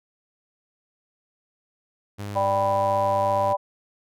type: tone with pitch glide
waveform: sawtooth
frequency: 101.9 to 102.73 Hz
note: G#2 to G#2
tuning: -32 to -18 cents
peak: -27 dBFS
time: 2.18-3.54 s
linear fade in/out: 20 ms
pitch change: +14 cents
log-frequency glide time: 2.49-2.69 s
type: chord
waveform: sine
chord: G major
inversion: second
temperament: equal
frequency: 587.3 / 784 / 987.8 Hz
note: D5 / G5 / B5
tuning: 0 / 0 / 0 cents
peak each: -23 / -25 / -24 dBFS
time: 2.35-3.57 s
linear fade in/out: 20 ms
effects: none